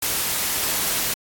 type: noise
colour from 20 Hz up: white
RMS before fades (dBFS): -23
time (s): 0.02-1.14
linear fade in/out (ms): 5
effects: AAC 64 kbps